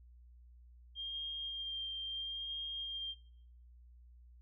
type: tone with vibrato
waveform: sine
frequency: 3200 Hz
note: G7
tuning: 35 cents sharp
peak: -38 dBFS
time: 0.95-3.15 s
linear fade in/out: 50 ms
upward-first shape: sine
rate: 0.74 Hz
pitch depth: 15 cents each way
effects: noise-tail reverb RT60 0.6 s tail -18 dB re dry + added 60 Hz sine -56 dBFS peak until 4.41 s